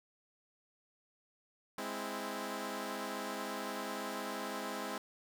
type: chord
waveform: 10% pulse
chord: Ab augmented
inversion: none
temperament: equal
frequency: 207.7 / 261.6 / 329.6 Hz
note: Ab3 / C4 / E4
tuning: 0 / 0 / 0 cents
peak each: -34 / -34 / -36 dBFS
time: 1.78-4.98 s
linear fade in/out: 2 ms
effects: none